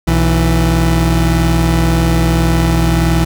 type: tone pair together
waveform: 30% pulse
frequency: 61.73 / 164.81 Hz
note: B1 / E3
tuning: 0 / 0 cents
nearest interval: octave + perfect fourth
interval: 1700 cents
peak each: -10 dBFS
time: 0.07-3.25 s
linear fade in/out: 10 ms
effects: none